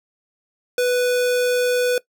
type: tone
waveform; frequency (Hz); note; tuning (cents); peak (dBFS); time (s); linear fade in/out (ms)
square; 494.5; B4; +2; -17; 0.78-1.98; 2
effects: noise-tail reverb RT60 0.1 s tail -19 dB re dry